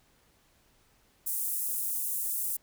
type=high-pass noise; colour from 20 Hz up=pink; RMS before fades=-32 dBFS; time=1.26-2.57 s; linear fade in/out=10 ms; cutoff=9600 Hz; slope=24 dB/octave; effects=pink hiss -66 dBFS RMS until 2.62 s